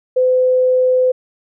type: tone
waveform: sine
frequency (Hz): 509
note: C5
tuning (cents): -48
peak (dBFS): -10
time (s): 0.16-1.12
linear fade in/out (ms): 10
effects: none